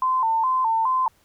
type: tone with vibrato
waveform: sine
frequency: 963 Hz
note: B5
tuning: 44 cents flat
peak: -18 dBFS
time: 0.02-1.08 s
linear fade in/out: 2 ms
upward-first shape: square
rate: 2.4 Hz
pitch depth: 120 cents each way
effects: pink hiss -61 dBFS RMS until 1.24 s